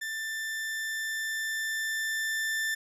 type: tone with level ramp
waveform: 40% pulse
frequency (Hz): 1775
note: A6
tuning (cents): +15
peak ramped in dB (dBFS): -32 to -27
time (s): 0.01-2.75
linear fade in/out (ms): 10
effects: resampled to 32000 Hz